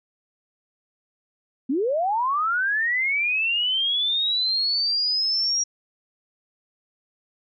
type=linear sweep; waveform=sine; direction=up; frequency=239.9 to 5710 Hz; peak=-20 dBFS; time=1.69-5.64 s; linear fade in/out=10 ms; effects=none